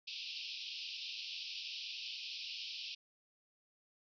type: band-pass noise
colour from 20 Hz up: pink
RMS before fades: -45 dBFS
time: 0.07-2.95 s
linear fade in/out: 10 ms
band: 2500 to 5400 Hz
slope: 96 dB/octave
effects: none